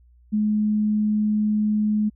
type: tone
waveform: sine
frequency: 212 Hz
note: G#3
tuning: 36 cents sharp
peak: -18 dBFS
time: 0.32-2.1 s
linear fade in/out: 20 ms
effects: added 60 Hz sine -51 dBFS peak until 2.15 s